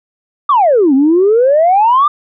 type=exponential two-way sweep; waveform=sine; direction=down then up; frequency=1218 to 259.4 to 1218 Hz; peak=-5 dBFS; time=0.49-2.08 s; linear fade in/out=5 ms; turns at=0.94 s; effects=tanh soft clip ceiling -2 dBFS